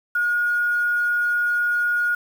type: tone with quantisation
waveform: sine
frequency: 1438 Hz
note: F#6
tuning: 50 cents flat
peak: -18 dBFS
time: 0.15-2.15 s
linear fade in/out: 5 ms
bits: 7
effects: none